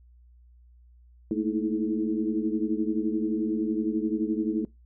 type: tone cluster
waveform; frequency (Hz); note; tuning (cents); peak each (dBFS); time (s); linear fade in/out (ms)
sine; 217.2 / 229.2 / 317.5 / 328.8 / 427.9; A3 / A#3 / D#4 / E4 / A4; -22 / -29 / +35 / -4 / -48; -31 / -32 / -28 / -31 / -36; 1.31-4.65; 2
effects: noise-tail reverb RT60 0.2 s tail -23 dB re dry + added 60 Hz sine -52 dBFS peak until 4.85 s